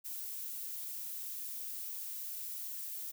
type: noise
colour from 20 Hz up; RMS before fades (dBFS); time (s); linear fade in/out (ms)
violet; -42; 0.04-3.12; 20
effects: none